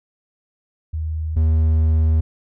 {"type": "tone pair in turn", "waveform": ["sine", "triangle"], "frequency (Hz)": [78.9, 79.18], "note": ["D#2", "D#2"], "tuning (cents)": [25, 31], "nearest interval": "unison", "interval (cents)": 6, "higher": "second", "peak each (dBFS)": [-21, -11], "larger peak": "second", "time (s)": [[0.93, 1.36], [1.36, 2.21]], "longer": "second", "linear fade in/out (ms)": 10, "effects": []}